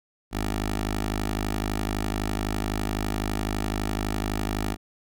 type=tone with notch filter; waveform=10% pulse; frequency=51.91 Hz; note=G#1; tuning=in tune; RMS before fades=-28 dBFS; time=0.31-4.77 s; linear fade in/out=50 ms; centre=140 Hz; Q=1.3; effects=none